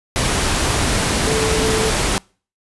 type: tone in noise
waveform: sine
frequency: 439.4 Hz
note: A4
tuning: 2 cents flat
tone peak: -19 dBFS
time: 1.27-1.9 s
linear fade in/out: 0 ms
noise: pink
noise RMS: -18 dBFS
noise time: 0.16-2.18 s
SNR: -4 dB
effects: noise-tail reverb RT60 0.4 s tail -26 dB re dry + resampled to 24000 Hz